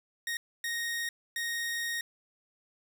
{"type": "tone bursts at uneven times", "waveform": "sawtooth", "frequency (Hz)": 1864.7, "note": "A#6", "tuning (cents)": 0, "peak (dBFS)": -28, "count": 3, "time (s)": [[0.27, 0.37], [0.64, 1.09], [1.36, 2.01]], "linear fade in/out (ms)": 2, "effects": ["10-bit"]}